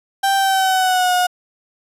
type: tone with pitch glide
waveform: 35% pulse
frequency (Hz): 784 to 723.1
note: G5 to F#5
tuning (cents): 0 to -40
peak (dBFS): -12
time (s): 0.23-1.27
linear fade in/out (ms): 10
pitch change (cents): -140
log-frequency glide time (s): 0.36-1.14
effects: resampled to 32000 Hz